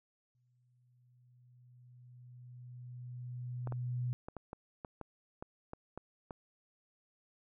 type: tone with exponential growth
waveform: sine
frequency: 123.47 Hz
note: B2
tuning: in tune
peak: -32 dBFS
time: 0.35-4.13 s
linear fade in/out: 0 ms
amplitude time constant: 820 ms
type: clicks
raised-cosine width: 1 ms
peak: -29 dBFS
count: 11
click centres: 3.673 / 3.723 / 4.285 / 4.367 / 4.531 / 4.848 / 5.013 / 5.425 / 5.734 / 5.976 / 6.308 s
effects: none